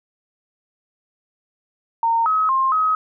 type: tone with pitch steps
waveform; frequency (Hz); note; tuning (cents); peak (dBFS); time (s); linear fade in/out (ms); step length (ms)
sine; 918 / 1276 / 1060 / 1269; A#5 / D#6 / C6 / D#6; -27 / +43 / +22 / +34; -15; 2.03-2.95; 2; 230
effects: none